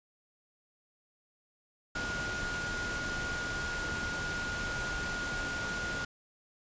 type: tone in noise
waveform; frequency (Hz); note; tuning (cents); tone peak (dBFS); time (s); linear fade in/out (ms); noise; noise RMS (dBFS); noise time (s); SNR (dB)
sine; 1433; F6; +44; -35; 1.95-6.05; 5; pink; -38; 1.95-6.05; 0
effects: resampled to 16000 Hz